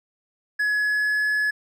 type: tone with pitch glide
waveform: triangle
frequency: 1690 to 1701.8 Hz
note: G#6 to G#6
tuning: +30 to +42 cents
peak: -18 dBFS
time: 0.59-1.51 s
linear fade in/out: 10 ms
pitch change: +12 cents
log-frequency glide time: 0.73-1.26 s
effects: none